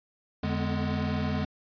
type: tone cluster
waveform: square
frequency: 86.3 / 147.3 / 207.9 / 249.1 Hz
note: F2 / D3 / G#3 / B3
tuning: -20 / +6 / +2 / +15 cents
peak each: -33 / -34 / -32 / -35 dBFS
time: 0.43-1.45 s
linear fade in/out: 5 ms
effects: resampled to 11025 Hz